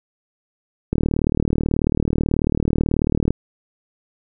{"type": "click train", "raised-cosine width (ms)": 3, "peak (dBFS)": -5, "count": 92, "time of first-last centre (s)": [0.93, 3.306], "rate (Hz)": 38.3, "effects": []}